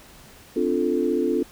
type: chord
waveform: sine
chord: D minor seventh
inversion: third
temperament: equal with one note detuned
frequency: 257.7 / 293.7 / 349.2 / 440 Hz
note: C4 / D4 / F4 / A4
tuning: -26 / 0 / 0 / 0 cents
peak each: -26 / -26 / -24 / -25 dBFS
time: 0.56-1.43 s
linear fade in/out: 5 ms
effects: pink hiss -48 dBFS RMS until 1.51 s